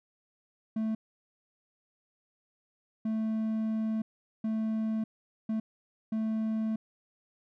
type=tone bursts at uneven times; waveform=triangle; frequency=220 Hz; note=A3; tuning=in tune; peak=-26 dBFS; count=5; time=0.76-0.95 / 3.05-4.02 / 4.44-5.04 / 5.49-5.6 / 6.12-6.76 s; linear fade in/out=5 ms; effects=none